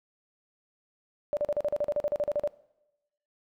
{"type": "tone bursts", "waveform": "sine", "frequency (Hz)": 587.3, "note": "D5", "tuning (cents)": 0, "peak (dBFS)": -24, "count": 15, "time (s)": [1.33, 2.475], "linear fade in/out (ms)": 0, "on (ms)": 39, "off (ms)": 40, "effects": ["noise-tail reverb RT60 0.9 s tail -20 dB re dry"]}